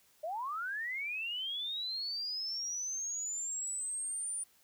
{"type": "linear sweep", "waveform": "sine", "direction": "up", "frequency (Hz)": [591, 9397], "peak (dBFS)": -35, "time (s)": [0.23, 4.44], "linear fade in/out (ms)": 10, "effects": ["white hiss -67 dBFS RMS until 4.63 s"]}